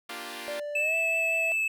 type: chord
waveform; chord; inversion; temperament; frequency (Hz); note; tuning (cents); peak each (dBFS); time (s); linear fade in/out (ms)
5% pulse; G minor seventh; first; equal; 233.1 / 293.7 / 349.2 / 392; Bb3 / D4 / F4 / G4; 0 / 0 / 0 / 0; -32 / -32 / -29 / -32; 0.09-0.6; 5
type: tone with pitch glide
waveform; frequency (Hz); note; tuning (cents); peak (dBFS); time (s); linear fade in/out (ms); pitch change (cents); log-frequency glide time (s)
triangle; 587.3 to 655.4; D5 to E5; 0 to -10; -30; 0.48-1.52; 0; +190; 0.78-0.95
type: tone with vibrato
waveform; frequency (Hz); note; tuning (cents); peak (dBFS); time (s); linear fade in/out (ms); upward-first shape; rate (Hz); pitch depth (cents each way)
triangle; 2621; E7; -11; -23; 0.75-1.68; 5; triangle; 5.4; 12
effects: none